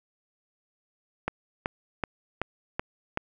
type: click train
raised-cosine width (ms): 0.5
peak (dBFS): -12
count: 6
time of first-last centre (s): 1.28-3.174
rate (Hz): 2.64
effects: none